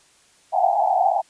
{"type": "band-pass noise", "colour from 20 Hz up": "white", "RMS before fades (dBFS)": -19, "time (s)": [0.52, 1.22], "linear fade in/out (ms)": 20, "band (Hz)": [680, 830], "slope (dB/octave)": 96, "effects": ["white hiss -56 dBFS RMS until 1.29 s", "resampled to 22050 Hz"]}